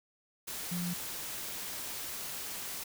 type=tone in noise; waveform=sine; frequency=175.5 Hz; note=F3; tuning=9 cents sharp; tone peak=-33 dBFS; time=0.71-0.94 s; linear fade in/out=10 ms; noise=white; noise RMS=-40 dBFS; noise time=0.47-2.84 s; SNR=+4 dB; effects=none